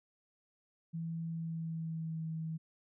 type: tone with pitch glide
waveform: sine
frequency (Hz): 164.81 to 160.58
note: E3 to E3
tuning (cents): 0 to -45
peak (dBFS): -36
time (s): 0.93-2.58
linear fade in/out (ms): 20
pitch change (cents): -45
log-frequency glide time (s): 1.27-2.27
effects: none